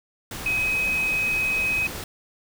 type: tone in noise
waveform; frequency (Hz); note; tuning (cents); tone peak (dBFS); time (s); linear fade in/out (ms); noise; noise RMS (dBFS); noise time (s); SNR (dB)
sine; 2531; D#7; +29; -21; 0.46-1.87; 2; pink; -34; 0.31-2.04; +10
effects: none